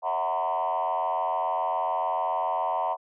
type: tone with frequency modulation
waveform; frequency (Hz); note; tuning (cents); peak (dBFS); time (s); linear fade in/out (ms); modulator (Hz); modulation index
sine; 830.6; G#5; 0; -23; 0.02-2.97; 50; 87; 2.4
effects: tanh soft clip ceiling -20 dBFS